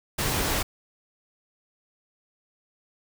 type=noise; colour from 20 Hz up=pink; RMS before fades=-26 dBFS; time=0.18-0.63 s; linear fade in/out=10 ms; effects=none